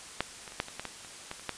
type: clicks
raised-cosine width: 0.3 ms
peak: -11 / -26 / -30 / -12 / -26 / -19 / -19 / -30 / -20 / -30 / -15 dBFS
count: 11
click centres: 0.206 / 0.478 / 0.521 / 0.601 / 0.684 / 0.796 / 0.853 / 1.048 / 1.314 / 1.396 / 1.493 s
effects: white hiss -46 dBFS RMS until 1.57 s + resampled to 22050 Hz